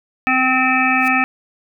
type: harmonic tone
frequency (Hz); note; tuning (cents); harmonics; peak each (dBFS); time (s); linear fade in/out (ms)
258.4; C4; -21; 1 / 3 / 5 / 7 / 9 / 10; -20 / -20 / -20 / -20 / -20 / -20; 0.27-1.24; 0
type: noise with exponential growth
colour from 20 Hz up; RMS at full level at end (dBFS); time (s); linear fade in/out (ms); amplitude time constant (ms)
white; -32; 0.96-1.08; 1; 26
effects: none